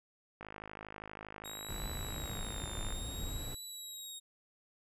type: click train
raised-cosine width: 0.5 ms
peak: -30 dBFS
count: 133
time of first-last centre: 0.41-2.924 s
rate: 52.5 Hz
type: tone with vibrato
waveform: 20% pulse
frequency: 3780 Hz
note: A#7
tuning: 23 cents sharp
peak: -38 dBFS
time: 1.44-4.2 s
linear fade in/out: 20 ms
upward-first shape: triangle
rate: 0.57 Hz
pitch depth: 75 cents each way
type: noise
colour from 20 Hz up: brown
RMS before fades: -41 dBFS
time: 1.69-3.55 s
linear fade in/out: 5 ms
effects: resampled to 32000 Hz